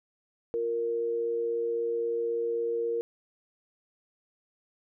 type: tone pair together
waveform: sine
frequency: 349.2 / 465.5 Hz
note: F4 / A#4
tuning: 0 / -2 cents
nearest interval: perfect fourth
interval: 498 cents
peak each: -37 / -27 dBFS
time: 0.54-3.01 s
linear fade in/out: 0 ms
effects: none